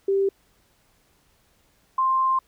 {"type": "tone pair in turn", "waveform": "sine", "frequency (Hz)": [392, 1050.8], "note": ["G4", "C6"], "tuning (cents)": [0, 7], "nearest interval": "octave + perfect fourth", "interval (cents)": 1707, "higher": "second", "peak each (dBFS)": -18, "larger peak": "neither", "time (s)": [[0.08, 0.29], [1.98, 2.39]], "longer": "second", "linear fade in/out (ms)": 5, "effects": ["pink hiss -63 dBFS RMS until 2.47 s"]}